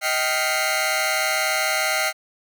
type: tone cluster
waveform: sawtooth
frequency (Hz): 628 / 775 / 1401 / 2028 / 2161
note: D#5 / G5 / F6 / B6 / C#7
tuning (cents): +16 / -20 / +5 / +45 / -45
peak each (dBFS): -23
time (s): 0.01-2.13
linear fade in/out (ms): 50
effects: none